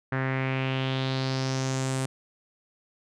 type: tone with low-pass filter sweep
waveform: sawtooth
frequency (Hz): 132.2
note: C3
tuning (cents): +18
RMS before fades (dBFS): -28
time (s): 0.12-2.06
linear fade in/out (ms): 5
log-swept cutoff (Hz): 1700 to 9000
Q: 3.5
effects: none